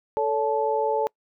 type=tone cluster; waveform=sine; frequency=440.2 / 566 / 869 Hz; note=A4 / C#5 / A5; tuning=+1 / +36 / -22 cents; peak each=-24 / -27 / -25 dBFS; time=0.17-1.07 s; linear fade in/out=0 ms; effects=noise-tail reverb RT60 0.1 s tail -26 dB re dry